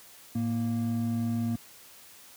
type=tone pair together; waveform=triangle; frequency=110.01 / 233.1 Hz; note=A2 / A#3; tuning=0 / 0 cents; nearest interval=octave + minor second; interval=1300 cents; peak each=-29 / -26 dBFS; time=0.35-1.56 s; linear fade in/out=5 ms; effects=white hiss -52 dBFS RMS until 2.36 s + high-pass 60 Hz 12 dB/octave